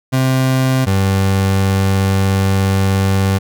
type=tone pair in turn; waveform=30% pulse; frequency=130.81 / 96.79 Hz; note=C3 / G2; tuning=0 / -21 cents; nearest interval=perfect fourth; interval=521 cents; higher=first; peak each=-9 dBFS; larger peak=neither; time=0.12-0.86 / 0.86-3.39 s; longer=second; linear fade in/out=20 ms; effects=none